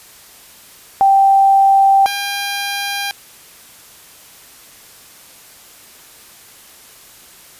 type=tone pair in turn; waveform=sine / 10% pulse; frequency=783 / 802.2 Hz; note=G5 / G5; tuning=-2 / +40 cents; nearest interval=unison; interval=42 cents; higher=second; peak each=-7 / -11 dBFS; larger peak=first; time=1.01-2.06 / 2.06-3.11 s; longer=neither; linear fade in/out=0 ms; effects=white hiss -42 dBFS RMS until 7.59 s + resampled to 32000 Hz